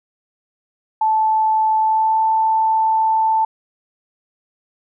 sine tone with pitch glide, 874 to 883.6 Hz, A5 to A5, -12 to +7 cents, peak -13 dBFS, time 1.01-3.45 s, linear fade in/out 5 ms, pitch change +19 cents, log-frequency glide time 1.78-2.24 s, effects none

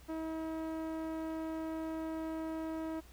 sawtooth tone with low-pass filter, 320.3 Hz, E4, 50 cents flat, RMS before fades -39 dBFS, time 0.08-3.01 s, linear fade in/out 20 ms, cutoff 1200 Hz, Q 0.62, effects added 60 Hz sine -56 dBFS peak until 3.12 s + pink hiss -61 dBFS RMS until 3.12 s

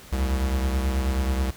square beating tone pair, 65.41 / 74.71 Hz, C2 / D2, 0 / +30 cents, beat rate 9.3 Hz, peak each -23 / -31 dBFS, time 0.12-1.51 s, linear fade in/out 10 ms, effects pink hiss -46 dBFS RMS until 1.56 s

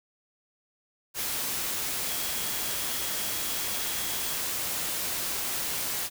sine tone in noise, 3304 Hz, G#7, 10 cents flat, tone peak -42 dBFS, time 2.04-4.38 s, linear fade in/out 50 ms, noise white, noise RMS -31 dBFS, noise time 1.14-6.1 s, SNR -14 dB, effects none

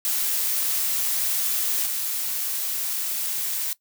blue noise with level steps, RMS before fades -24 / -27 dBFS, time 0.05-3.73 s, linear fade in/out 0 ms, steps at 1.85 s, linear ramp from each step 20 ms, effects noise-tail reverb RT60 0.1 s tail -19 dB re dry

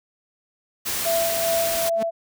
white noise, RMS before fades -26 dBFS, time 0.85-1.9 s, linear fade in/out 20 ms
sine tone with tremolo, 668 Hz, E5, 23 cents sharp, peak -19 dBFS, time 1.05-2.11 s, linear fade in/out 20 ms, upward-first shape sine, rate 2.5 Hz, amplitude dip 45%
sawtooth tone with exponential growth, 220 Hz, A3, in tune, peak -21 dBFS, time 1.93-2.03 s, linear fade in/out 5 ms, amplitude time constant 21 ms
effects none

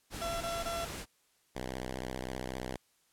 pink noise, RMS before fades -41 dBFS, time 0.1-1.06 s, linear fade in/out 50 ms
30% pulse tone bursts, 676 Hz, E5, 43 cents sharp, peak -32 dBFS, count 3, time 0.21-0.852 s, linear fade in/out 10 ms, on 200 ms, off 21 ms
5% pulse tone with vibrato, 63.7 Hz, C2, 46 cents flat, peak -26 dBFS, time 1.55-2.77 s, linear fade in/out 10 ms, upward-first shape square, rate 15 Hz, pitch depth 99 cents each way
effects white hiss -71 dBFS RMS until 3.12 s + low-pass 12000 Hz 12 dB/octave

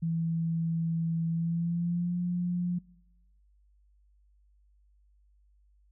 sine tone with pitch glide, 164.81 to 176.64 Hz, E3 to F3, 0 to +20 cents, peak -27 dBFS, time 0.02-2.79 s, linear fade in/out 10 ms, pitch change +120 cents, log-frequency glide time 1.29-2.19 s, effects noise-tail reverb RT60 0.9 s tail -23 dB re dry + added 50 Hz sine -61 dBFS peak until 5.91 s

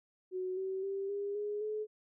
sine tone with pitch steps, 370 / 380.8 / 392 / 403.5 / 415.3 / 427.5 Hz, F#4 / F#4 / G4 / G#4 / G#4 / A4, 0 / +50 / 0 / -50 / 0 / -50 cents, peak -34 dBFS, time 0.31-1.87 s, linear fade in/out 50 ms, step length 260 ms, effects none

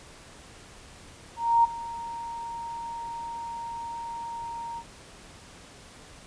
sine tone with ADSR envelope, 930 Hz, A#5, 4 cents flat, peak -15 dBFS, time 1.36-4.84 s, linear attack 280 ms, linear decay 16 ms, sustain -18 dB, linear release 63 ms, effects pink hiss -49 dBFS RMS until 6.26 s + resampled to 22050 Hz

